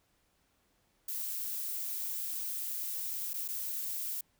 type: noise with dropouts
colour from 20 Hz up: violet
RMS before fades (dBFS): -37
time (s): 1.08-4.21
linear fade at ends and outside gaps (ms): 5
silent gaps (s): 3.334-3.34 / 3.48-3.485
effects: pink hiss -73 dBFS RMS until 4.39 s